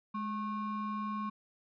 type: ring-modulated tone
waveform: triangle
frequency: 649 Hz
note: E5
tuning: 27 cents flat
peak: -29 dBFS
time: 0.14-1.3 s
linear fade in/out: 10 ms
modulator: 439 Hz
effects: resampled to 11025 Hz